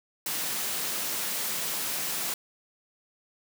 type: high-pass noise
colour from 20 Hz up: white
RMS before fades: -31 dBFS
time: 0.26-2.34 s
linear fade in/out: 2 ms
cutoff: 120 Hz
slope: 96 dB/octave
effects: none